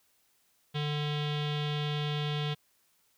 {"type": "tone with low-pass filter", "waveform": "square", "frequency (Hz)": 148.4, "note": "D3", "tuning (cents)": 18, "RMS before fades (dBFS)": -32, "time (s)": [0.74, 2.55], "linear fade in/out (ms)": 20, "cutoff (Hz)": 3400, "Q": 5.8, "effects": ["white hiss -70 dBFS RMS until 3.17 s"]}